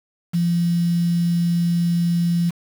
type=tone with quantisation; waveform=sine; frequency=171.7 Hz; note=F3; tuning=29 cents flat; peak=-16 dBFS; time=0.33-2.51 s; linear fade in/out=20 ms; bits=6; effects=none